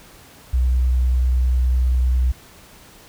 sine tone with vibrato, 62.8 Hz, B1, 30 cents sharp, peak -13 dBFS, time 0.53-2.32 s, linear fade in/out 10 ms, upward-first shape sine, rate 10 Hz, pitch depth 11 cents each way, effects tanh soft clip ceiling -11 dBFS + pink hiss -46 dBFS RMS until 3.08 s

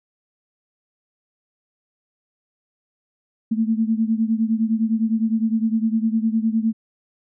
sine beating tone pair, 220.3 / 230.1 Hz, A3 / A#3, +2 / -22 cents, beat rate 9.8 Hz, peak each -19 / -22 dBFS, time 3.51-6.73 s, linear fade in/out 10 ms, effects none

